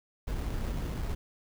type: noise with sample-and-hold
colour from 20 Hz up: brown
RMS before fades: -33 dBFS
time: 0.27-1.15 s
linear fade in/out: 10 ms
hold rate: 3150 Hz
effects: none